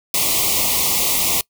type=band-stop noise; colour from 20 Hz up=white; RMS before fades=-18 dBFS; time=0.14-1.41 s; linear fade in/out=2 ms; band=1200 to 2000 Hz; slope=96 dB/octave; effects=noise-tail reverb RT60 0.1 s tail -23 dB re dry